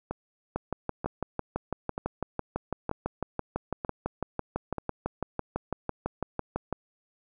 two click trains, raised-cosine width 1 ms, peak -18 / -15 dBFS, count 6 / 38, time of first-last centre 0.11-4.783 / 0.56-6.727 s, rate 1.07 / 6 Hz, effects none

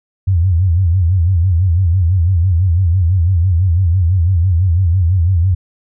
sine tone with vibrato, 88.8 Hz, F2, 29 cents sharp, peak -9 dBFS, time 0.27-5.55 s, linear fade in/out 10 ms, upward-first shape sine, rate 6 Hz, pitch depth 150 cents each way, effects none

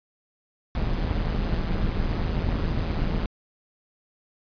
brown noise with amplitude modulation, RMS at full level -22 dBFS, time 0.75-3.26 s, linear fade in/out 2 ms, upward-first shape sine, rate 164 Hz, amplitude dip 70%, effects resampled to 11025 Hz

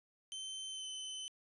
sawtooth tone with pitch glide, 3090 to 3046 Hz, G7 to F#7, -26 to +50 cents, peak -39 dBFS, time 0.32-1.28 s, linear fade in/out 0 ms, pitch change -24 cents, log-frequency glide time 0.69-0.87 s, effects resampled to 24000 Hz + 13-bit

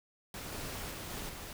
pink noise with level steps, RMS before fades -43 / -41 / -43 / -41 / -45 dBFS, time 0.34-1.53 s, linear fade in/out 2 ms, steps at 0.52 / 0.91 / 1.1 / 1.29 s, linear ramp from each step 2 ms, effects none

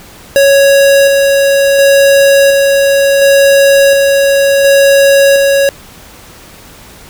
square tone with tremolo, 554.4 Hz, C#5, in tune, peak -4 dBFS, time 0.36-5.69 s, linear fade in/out 0 ms, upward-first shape square, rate 0.7 Hz, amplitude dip 25%, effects pink hiss -35 dBFS RMS until 7.09 s

